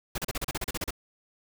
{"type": "noise bursts", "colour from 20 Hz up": "pink", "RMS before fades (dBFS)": -31, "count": 12, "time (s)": [0.15, 0.907], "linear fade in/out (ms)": 5, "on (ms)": 31, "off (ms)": 35, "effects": []}